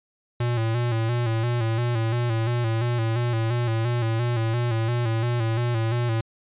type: tone with vibrato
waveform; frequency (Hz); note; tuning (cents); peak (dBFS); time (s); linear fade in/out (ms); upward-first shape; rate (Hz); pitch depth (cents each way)
square; 116.54; A#2; 0; -22; 0.4-6.21; 5; square; 2.9; 58
effects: resampled to 8000 Hz